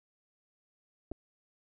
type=clicks; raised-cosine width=2 ms; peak=-27 dBFS; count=2; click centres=1.115 / 1.118 s; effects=none